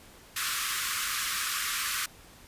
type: high-pass noise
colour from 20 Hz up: pink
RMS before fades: -31 dBFS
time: 0.36-2.06 s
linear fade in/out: 5 ms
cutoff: 1100 Hz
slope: 96 dB/octave
effects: pink hiss -53 dBFS RMS until 2.47 s + resampled to 32000 Hz